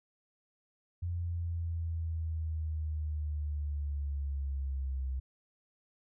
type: linear sweep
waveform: sine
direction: down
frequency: 87.31 to 65 Hz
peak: -32 dBFS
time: 1.02-5.2 s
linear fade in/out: 10 ms
effects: none